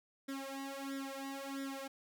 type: tone with flanger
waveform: sawtooth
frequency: 272.9 Hz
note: C#4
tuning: 27 cents flat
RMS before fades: -43 dBFS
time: 0.28-1.88 s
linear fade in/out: 10 ms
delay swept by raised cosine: 0.55 to 2.65 ms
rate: 1.5 Hz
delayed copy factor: +1
effects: none